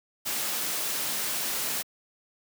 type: noise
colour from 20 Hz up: white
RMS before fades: -30 dBFS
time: 0.25-1.83 s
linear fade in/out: 20 ms
effects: high-pass 150 Hz 12 dB/octave